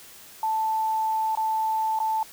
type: tone with dropouts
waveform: sine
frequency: 880 Hz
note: A5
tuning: in tune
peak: -22 dBFS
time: 0.43-2.23 s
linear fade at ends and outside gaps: 2 ms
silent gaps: 1.352-1.373 / 1.99-2.001 s
effects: white hiss -47 dBFS RMS until 2.32 s